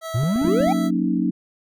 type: tone with pitch glide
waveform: 25% pulse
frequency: 651 to 657.8 Hz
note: E5 to E5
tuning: -22 to -4 cents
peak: -25 dBFS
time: 0.01-0.91 s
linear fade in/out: 50 ms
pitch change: +18 cents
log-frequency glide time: 0.14-0.37 s
type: exponential sweep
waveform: triangle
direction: up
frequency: 106.7 to 832 Hz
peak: -16 dBFS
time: 0.14-0.73 s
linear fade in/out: 10 ms
type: clicks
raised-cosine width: 3 ms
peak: -19 dBFS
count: 7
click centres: 0.235 / 0.359 / 0.416 / 0.447 / 0.477 / 0.606 / 0.67 s
type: chord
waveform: sine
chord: D# minor seventh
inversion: first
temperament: equal with one note detuned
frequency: 182.34 / 233.1 / 277.2 / 311.1 Hz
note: F#3 / A#3 / C#4 / D#4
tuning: -25 / 0 / 0 / 0 cents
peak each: -23 / -24 / -24 / -24 dBFS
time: 0.43-1.31 s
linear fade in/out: 10 ms
effects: none